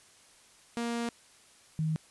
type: tone pair in turn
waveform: sawtooth / sine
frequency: 234.9 / 157.51 Hz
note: A#3 / D#3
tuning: +13 / +22 cents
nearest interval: perfect fifth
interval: 691 cents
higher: first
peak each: -27 dBFS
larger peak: neither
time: 0.77-1.09 / 1.79-1.96 s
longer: first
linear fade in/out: 0 ms
effects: white hiss -59 dBFS RMS until 2.1 s + resampled to 24000 Hz